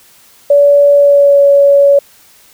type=tone with pitch glide; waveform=sine; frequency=572 to 563.5 Hz; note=D5 to C#5; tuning=-46 to +28 cents; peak=-3 dBFS; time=0.5-1.99 s; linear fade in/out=5 ms; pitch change=-26 cents; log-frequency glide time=0.93-1.42 s; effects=white hiss -44 dBFS RMS until 2.53 s